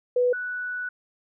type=tone pair in turn; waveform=sine; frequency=493.9 / 1480 Hz; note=B4 / F#6; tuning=0 / 0 cents; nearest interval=octave + perfect fifth; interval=1900 cents; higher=second; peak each=-18 / -28 dBFS; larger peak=first; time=0.16-0.33 / 0.33-0.89 s; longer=second; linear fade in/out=5 ms; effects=none